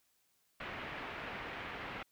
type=low-pass noise; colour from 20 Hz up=white; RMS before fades=-44 dBFS; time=0.6-2.03 s; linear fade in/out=5 ms; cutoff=2500 Hz; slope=24 dB/octave; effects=white hiss -75 dBFS RMS until 2.11 s